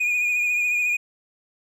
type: tone with vibrato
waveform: triangle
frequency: 2450 Hz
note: D#7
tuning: 27 cents flat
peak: -18 dBFS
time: 0-0.97 s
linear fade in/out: 10 ms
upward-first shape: sine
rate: 14 Hz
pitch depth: 30 cents each way
effects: none